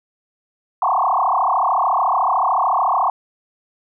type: tone with frequency modulation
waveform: sine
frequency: 924 Hz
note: A#5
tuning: 16 cents flat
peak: -14 dBFS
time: 0.82-3.1 s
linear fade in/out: 2 ms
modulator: 33.7 Hz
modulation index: 6.3
effects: none